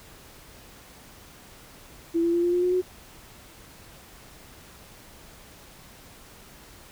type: tone with pitch steps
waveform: sine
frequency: 334.5 / 339.6 / 344.7 / 349.9 / 355.2 / 360.6 / 366 Hz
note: E4 / F4 / F4 / F4 / F4 / F#4 / F#4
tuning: +25 / -48 / -23 / +3 / +29 / -45 / -19 cents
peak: -20 dBFS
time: 2.14-2.819 s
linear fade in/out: 20 ms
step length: 97 ms
effects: pink hiss -49 dBFS RMS until 6.91 s

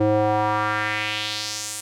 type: tone with band-pass filter sweep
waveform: square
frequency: 106.4 Hz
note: G#2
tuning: 42 cents sharp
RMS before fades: -23 dBFS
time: 0-1.81 s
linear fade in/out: 10 ms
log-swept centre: 420 to 9000 Hz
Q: 2.2
effects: none

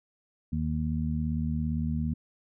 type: harmonic tone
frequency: 77.6 Hz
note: D#2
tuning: 4 cents flat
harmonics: 1 / 2 / 3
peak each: -31 / -31 / -31 dBFS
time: 0.52-2.14 s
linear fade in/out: 10 ms
effects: none

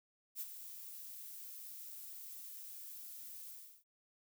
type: noise with ADSR envelope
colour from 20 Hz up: violet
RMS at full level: -41 dBFS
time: 0.35-3.84 s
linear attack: 55 ms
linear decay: 43 ms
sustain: -9 dB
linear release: 360 ms
effects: none

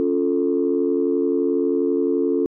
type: chord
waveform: sine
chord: Db augmented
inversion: none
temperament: equal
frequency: 277.2 / 349.2 / 440 Hz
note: Db4 / F4 / A4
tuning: 0 / 0 / 0 cents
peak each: -21 dBFS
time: 0-2.46 s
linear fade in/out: 0 ms
effects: tanh soft clip ceiling -9 dBFS

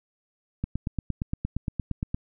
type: click train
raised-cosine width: 5 ms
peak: -15 dBFS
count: 14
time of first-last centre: 0.64-2.145 s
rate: 8.64 Hz
effects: none

